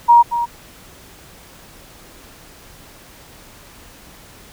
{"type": "tone with echo", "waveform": "sine", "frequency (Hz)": 946, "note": "A#5", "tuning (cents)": 25, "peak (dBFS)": -5, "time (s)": [0.08, 0.23], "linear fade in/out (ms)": 20, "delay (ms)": 230, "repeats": 1, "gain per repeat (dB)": -11, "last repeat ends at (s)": 0.46, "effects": ["pink hiss -43 dBFS RMS until 4.52 s"]}